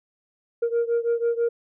sine beating tone pair, 466.2 / 472.3 Hz, A#4 / A#4, 0 / +23 cents, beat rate 6.1 Hz, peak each -21 / -23 dBFS, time 0.62-1.49 s, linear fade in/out 10 ms, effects tanh soft clip ceiling -17 dBFS

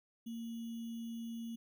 sine tone with sample-and-hold, 230 Hz, A#3, 23 cents flat, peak -40 dBFS, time 0.26-1.56 s, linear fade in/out 10 ms, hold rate 3150 Hz, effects none

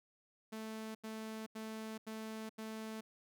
sawtooth tone bursts, 219.7 Hz, A3, 2 cents flat, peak -39 dBFS, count 5, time 0.52-3.01 s, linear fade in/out 10 ms, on 430 ms, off 85 ms, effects none

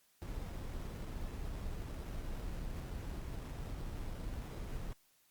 brown noise with sample-and-hold, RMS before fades -42 dBFS, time 0.22-4.93 s, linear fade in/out 0 ms, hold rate 4410 Hz, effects white hiss -71 dBFS RMS until 5.3 s + Opus 48 kbps

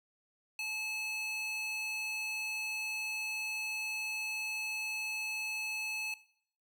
square tone with high-pass filter, 863 Hz, A5, 34 cents flat, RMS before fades -38 dBFS, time 0.59-6.14 s, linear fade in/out 2 ms, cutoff 2600 Hz, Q 2.5, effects noise-tail reverb RT60 0.6 s tail -17 dB re dry

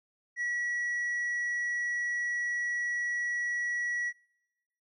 sine tone with tanh clipping, 1931 Hz, B6, 39 cents flat, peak -30 dBFS, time 0.36-4.13 s, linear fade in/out 50 ms, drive 3 dB, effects noise-tail reverb RT60 1.0 s tail -25 dB re dry

